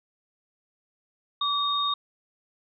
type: tone pair together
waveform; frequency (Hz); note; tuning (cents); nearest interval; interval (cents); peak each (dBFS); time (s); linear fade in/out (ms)
sine; 1152 / 3706; D6 / A#7; -34 / -11; octave + minor sixth; 2023; -26; 1.41-1.94; 5
effects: none